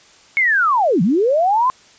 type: linear two-way sweep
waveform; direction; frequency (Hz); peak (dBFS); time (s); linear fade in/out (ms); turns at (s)
sine; down then up; 2217 to 156.2 to 1056; -12; 0.37-1.7; 0; 1.02
effects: white hiss -48 dBFS RMS until 1.98 s + resampled to 16000 Hz